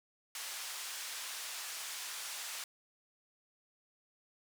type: band-pass noise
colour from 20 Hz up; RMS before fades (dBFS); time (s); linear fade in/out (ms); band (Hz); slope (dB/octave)
white; -43; 0.35-2.64; 2; 900 to 8900; 12
effects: none